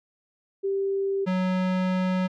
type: tone pair in turn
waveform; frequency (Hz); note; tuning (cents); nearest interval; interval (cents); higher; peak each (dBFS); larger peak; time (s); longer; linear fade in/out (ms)
sine / square; 392 / 185; G4 / F#3; 0 / 0; octave + minor second; 1300; first; -23; neither; 0.63-1.26 / 1.26-2.28; second; 20
effects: low-pass 3000 Hz 12 dB/octave